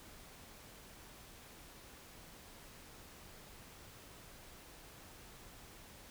silence, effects pink hiss -56 dBFS RMS until 6.1 s

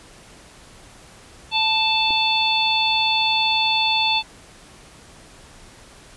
harmonic tone, 880 Hz, A5, in tune, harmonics 1 / 3 / 4 / 5, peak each -22 / -22 / -21 / -25 dBFS, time 1.51-4.23 s, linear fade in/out 50 ms
clicks, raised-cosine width 2 ms, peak -24 dBFS, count 2, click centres 2.105 / 2.108 s
effects pink hiss -46 dBFS RMS until 6.16 s + resampled to 24000 Hz

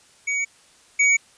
square tone pair in turn, 2252 / 2252 Hz, C#7 / C#7, +27 / +27 cents, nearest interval unison, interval 0 cents, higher neither, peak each -22 / -15 dBFS, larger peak second, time 0.27-0.45 / 0.99-1.17 s, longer neither, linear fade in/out 10 ms, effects white hiss -54 dBFS RMS until 1.37 s + resampled to 22050 Hz

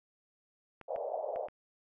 clicks, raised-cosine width 0.5 ms, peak -33 dBFS, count 4, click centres 0.813 / 0.961 / 1.36 / 1.485 s
white band-pass noise, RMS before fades -37 dBFS, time 0.88-1.48 s, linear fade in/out 20 ms, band 500 to 710 Hz, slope 48 dB/octave
effects none

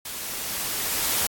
white noise with level ramp, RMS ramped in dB -34 to -23 dBFS, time 0.05-1.27 s, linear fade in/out 5 ms, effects AAC 64 kbps

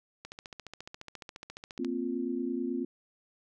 click train, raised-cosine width 0.2 ms, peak -25 dBFS, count 24, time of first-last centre 0.25-1.847 s, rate 14.4 Hz
sine chord, Bb suspended second, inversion none, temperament just, 233.1 / 262.2 / 349.6 Hz, Bb3 / C4 / F4, 0 / +4 / +2 cents, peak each -36 / -33 / -35 dBFS, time 1.79-2.85 s, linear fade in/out 5 ms
effects none

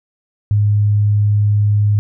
sine tone, 103.83 Hz, G#2, in tune, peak -10 dBFS, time 0.51-1.99 s, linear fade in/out 0 ms, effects none

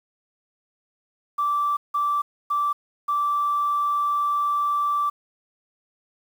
sine tone bursts at uneven times, 1166 Hz, D6, 13 cents flat, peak -19 dBFS, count 4, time 1.38-1.77 / 1.94-2.22 / 2.5-2.73 / 3.08-5.1 s, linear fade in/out 10 ms, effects tanh soft clip ceiling -15 dBFS + 8-bit

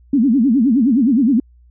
sine tone with vibrato, 250.1 Hz, B3, 22 cents sharp, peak -10 dBFS, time 0.13-1.4 s, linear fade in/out 5 ms, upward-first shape sine, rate 9.6 Hz, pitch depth 260 cents each way, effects added 60 Hz sine -45 dBFS peak until 1.7 s

